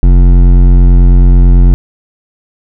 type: tone with hard clipping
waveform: triangle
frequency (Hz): 44.56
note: F1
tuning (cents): +36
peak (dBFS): -3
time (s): 0.03-1.74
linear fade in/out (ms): 0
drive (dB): 16
effects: none